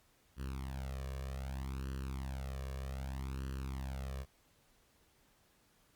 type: tone with flanger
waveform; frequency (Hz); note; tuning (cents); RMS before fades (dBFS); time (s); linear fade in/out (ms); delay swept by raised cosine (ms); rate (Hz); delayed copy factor
sawtooth; 66.5; C2; +29; -41; 0.36-4.26; 50; 0.67 to 1.77; 0.64; +0.9
effects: pink hiss -70 dBFS RMS until 5.95 s + Opus 48 kbps